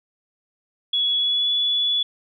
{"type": "tone with pitch glide", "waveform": "sine", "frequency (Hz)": [3373, 3422], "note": ["G#7", "A7"], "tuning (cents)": [26, -49], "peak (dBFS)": -18, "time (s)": [0.93, 2.03], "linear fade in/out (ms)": 5, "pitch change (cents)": 25, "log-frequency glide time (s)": [1.15, 1.5], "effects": []}